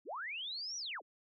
sine linear two-way sweep, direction up then down, 209.4 to 5920 to 209.4 Hz, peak -39 dBFS, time 0.05-1.02 s, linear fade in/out 50 ms, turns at 0.77 s, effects none

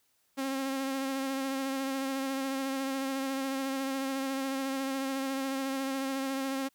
sawtooth tone with vibrato, 269.1 Hz, C4, 49 cents sharp, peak -27 dBFS, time 0.37-6.69 s, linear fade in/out 20 ms, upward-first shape sine, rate 14 Hz, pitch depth 24 cents each way, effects white hiss -72 dBFS RMS until 6.74 s

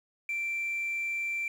sine tone, 2349 Hz, D7, in tune, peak -28 dBFS, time 0.29-1.48 s, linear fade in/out 2 ms, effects tanh soft clip ceiling -27 dBFS + 9-bit

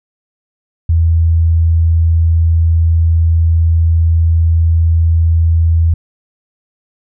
sine tone, 82.41 Hz, E2, in tune, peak -7 dBFS, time 0.89-5.94 s, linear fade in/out 5 ms, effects none

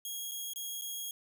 10% pulse tone with dropouts, 3288 Hz, G#7, 18 cents flat, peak -29 dBFS, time 0.05-1.11 s, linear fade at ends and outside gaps 2 ms, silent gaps 0.313-0.317 / 0.535-0.559 / 0.813-0.819 s, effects 11-bit

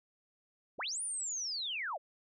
sine linear two-way sweep, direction up then down, 61.74 to 9710 to 492.6 Hz, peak -35 dBFS, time 0.78-1.98 s, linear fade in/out 20 ms, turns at 1.02 s, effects none

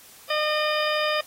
harmonic tone with a mistuned harmonic, 608 Hz, D#5, 40 cents flat, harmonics 1 / 2 / 3 / 4 / 5 / 6 / 8, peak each -25 / -28 / -30 / -31 / -32 / -33 / -34 dBFS, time 0.3-1.21 s, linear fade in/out 5 ms, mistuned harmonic 8, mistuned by +20 cents, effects white hiss -49 dBFS RMS until 1.26 s + AAC 48 kbps

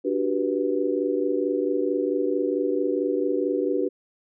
sine chord, G major seventh, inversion second, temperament just, 294 / 367.5 / 392 / 490 Hz, D4 / F#4 / G4 / B4, +2 / -12 / 0 / -14 cents, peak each -27 dBFS, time 0.04-3.89 s, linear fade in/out 20 ms, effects none

